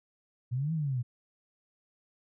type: exponential two-way sweep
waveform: sine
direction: up then down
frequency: 117.3 to 165.6 to 117.3 Hz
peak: -28 dBFS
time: 0.51-1.03 s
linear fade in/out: 20 ms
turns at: 0.73 s
effects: none